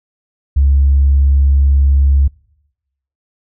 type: tone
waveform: sine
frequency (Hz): 69.3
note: C#2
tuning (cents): 0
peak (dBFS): -6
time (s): 0.56-2.28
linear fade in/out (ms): 10
effects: noise-tail reverb RT60 0.9 s tail -25 dB re dry + tanh soft clip ceiling -3 dBFS